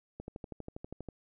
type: click train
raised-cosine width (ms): 2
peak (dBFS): -28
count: 12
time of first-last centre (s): 0.2-1.087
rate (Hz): 12.4
effects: none